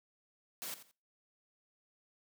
white noise with echo, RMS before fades -42 dBFS, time 0.62-0.74 s, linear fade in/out 0 ms, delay 86 ms, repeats 2, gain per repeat -13 dB, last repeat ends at 0.912 s, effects noise-tail reverb RT60 0.4 s tail -26 dB re dry + high-pass 150 Hz 12 dB/octave

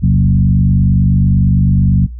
sine tone with frequency modulation, 128.7 Hz, C3, 28 cents flat, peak -7 dBFS, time 0.02-2.07 s, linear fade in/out 20 ms, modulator 49 Hz, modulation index 1.4, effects noise-tail reverb RT60 0.2 s tail -25 dB re dry + added 60 Hz sine -24 dBFS peak until 2.19 s

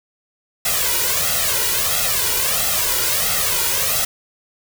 white noise with flanger, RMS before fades -19 dBFS, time 0.65-4.05 s, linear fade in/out 5 ms, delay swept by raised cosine 1.5 to 2.09 ms, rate 1.5 Hz, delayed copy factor +0.9, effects none

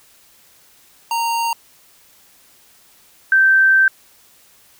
square / sine tone pair in turn, 926 / 1557.3 Hz, A#5 / G6, -12 / -12 cents, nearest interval major sixth, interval 900 cents, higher second, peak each -18 / -9 dBFS, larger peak second, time 1.11-1.53 / 3.32-3.88 s, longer second, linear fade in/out 2 ms, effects white hiss -51 dBFS RMS until 4.79 s

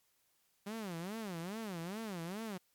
sawtooth tone with vibrato, 193.1 Hz, G3, 26 cents flat, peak -36 dBFS, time 0.66-2.58 s, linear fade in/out 10 ms, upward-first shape sine, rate 2.4 Hz, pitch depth 280 cents each way, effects white hiss -75 dBFS RMS until 2.74 s + MP3 96 kbps

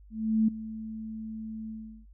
sine tone with ADSR envelope, 220 Hz, A3, in tune, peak -19 dBFS, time 0.1-2.06 s, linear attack 380 ms, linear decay 7 ms, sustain -16 dB, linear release 370 ms, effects noise-tail reverb RT60 0.1 s tail -19 dB re dry + added 50 Hz sine -50 dBFS peak until 2.13 s

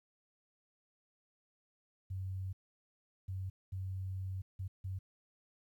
sine tone bursts at uneven times, 94.6 Hz, F#2, 39 cents sharp, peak -37 dBFS, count 5, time 2.1-2.53 / 3.28-3.5 / 3.72-4.42 / 4.59-4.68 / 4.84-4.99 s, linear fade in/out 10 ms, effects 12-bit

